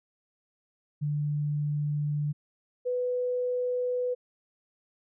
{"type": "tone pair in turn", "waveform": "sine", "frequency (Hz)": [147.6, 496.5], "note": ["D3", "B4"], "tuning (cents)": [9, 9], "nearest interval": "octave + major sixth", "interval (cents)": 2100, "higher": "second", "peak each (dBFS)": -26, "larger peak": "neither", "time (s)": [[1.01, 2.33], [2.85, 4.15]], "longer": "first", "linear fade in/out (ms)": 20, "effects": []}